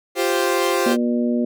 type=chord; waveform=sawtooth; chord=F suspended second; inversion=none; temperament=equal; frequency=349.2 / 392 / 523.3 Hz; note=F4 / G4 / C5; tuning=0 / 0 / 0 cents; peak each=-18 dBFS; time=0.15-0.97 s; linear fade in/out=50 ms
type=harmonic tone; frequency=120 Hz; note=B2; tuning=49 cents flat; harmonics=2 / 3 / 4 / 5; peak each=-18 / -26 / -29 / -28 dBFS; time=0.86-1.45 s; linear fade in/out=5 ms
effects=none